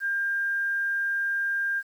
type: tone with quantisation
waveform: sine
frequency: 1600 Hz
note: G6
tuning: 35 cents sharp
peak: -24 dBFS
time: 0-1.83 s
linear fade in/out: 50 ms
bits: 9
effects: none